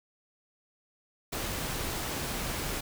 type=noise; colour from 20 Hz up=pink; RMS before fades=-34 dBFS; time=1.32-2.81 s; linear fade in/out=10 ms; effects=none